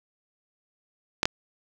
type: clicks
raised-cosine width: 0.2 ms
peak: -4 dBFS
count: 2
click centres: 1.231 / 1.255 s
effects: none